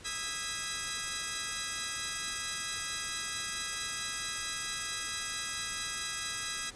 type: chord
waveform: 10% pulse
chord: E major seventh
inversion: third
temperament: equal with one note detuned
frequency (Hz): 1244.5 / 1318.5 / 1642.1 / 1975.5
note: D#6 / E6 / G#6 / B6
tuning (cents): 0 / 0 / -20 / 0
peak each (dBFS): -35 / -35 / -30 / -30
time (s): 0.04-6.71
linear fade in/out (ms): 20
effects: pink hiss -52 dBFS RMS until 6.75 s + resampled to 22050 Hz

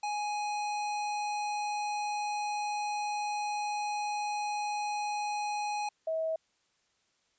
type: tone pair in turn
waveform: square / sine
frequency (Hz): 833 / 642.8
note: G#5 / E5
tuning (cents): +5 / -44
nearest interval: major third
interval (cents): 449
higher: first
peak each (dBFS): -32 / -29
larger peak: second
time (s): 0.03-5.89 / 6.07-6.36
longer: first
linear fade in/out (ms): 5
effects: white hiss -73 dBFS RMS until 7.38 s + resampled to 16000 Hz

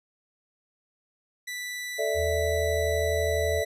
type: tone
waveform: sawtooth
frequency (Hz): 1975.5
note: B6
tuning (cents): 0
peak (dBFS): -29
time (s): 1.47-3.65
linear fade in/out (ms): 10
type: chord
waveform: sine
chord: A suspended fourth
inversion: none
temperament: equal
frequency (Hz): 440 / 587.3 / 659.3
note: A4 / D5 / E5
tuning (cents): 0 / 0 / 0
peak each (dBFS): -29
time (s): 1.98-3.65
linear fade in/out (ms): 20
type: tone with pitch glide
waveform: sine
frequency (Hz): 80.3 to 81.14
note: E2 to E2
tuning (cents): -45 to -27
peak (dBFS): -29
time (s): 2.14-3.63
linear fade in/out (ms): 50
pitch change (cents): +18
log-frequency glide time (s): 2.41-3.28
effects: resampled to 32000 Hz

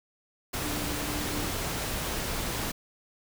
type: tone in noise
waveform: sine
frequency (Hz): 296.7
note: D4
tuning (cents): +18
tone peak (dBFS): -37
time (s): 0.62-1.51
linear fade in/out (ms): 10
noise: pink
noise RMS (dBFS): -32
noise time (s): 0.53-2.72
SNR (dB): -8
effects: none

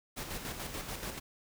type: noise with tremolo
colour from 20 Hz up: pink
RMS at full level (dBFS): -39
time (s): 0.16-1.2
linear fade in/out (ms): 20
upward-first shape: square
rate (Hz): 6.9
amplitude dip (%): 45
effects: none

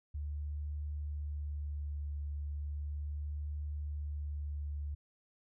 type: tone with vibrato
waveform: sine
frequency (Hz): 73.42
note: D2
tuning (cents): 0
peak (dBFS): -36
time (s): 0.14-4.95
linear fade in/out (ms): 10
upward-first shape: triangle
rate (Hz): 0.36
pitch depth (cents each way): 16
effects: none

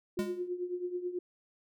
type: tone with tremolo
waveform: sine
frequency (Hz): 357.5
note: F4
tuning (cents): +41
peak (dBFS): -30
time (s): 0.17-1.19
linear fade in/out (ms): 5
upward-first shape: triangle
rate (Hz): 9.2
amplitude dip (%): 80
type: tone with exponential decay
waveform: square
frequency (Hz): 205.3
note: G#3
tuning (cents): -20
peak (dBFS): -30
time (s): 0.19-0.48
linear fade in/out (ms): 0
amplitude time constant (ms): 62
effects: none

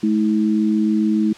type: tone pair together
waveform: sine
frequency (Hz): 214.5 / 321.5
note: A3 / E4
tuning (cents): -44 / -43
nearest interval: perfect fifth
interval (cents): 701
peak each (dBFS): -16 / -19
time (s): 0.03-1.33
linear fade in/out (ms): 5
effects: white hiss -42 dBFS RMS until 1.37 s + low-pass 5000 Hz 12 dB/octave

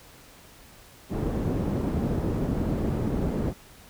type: low-pass noise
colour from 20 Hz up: white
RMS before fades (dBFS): -27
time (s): 1.09-3.54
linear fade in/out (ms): 50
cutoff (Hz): 270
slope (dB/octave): 12
effects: pink hiss -51 dBFS RMS until 3.89 s

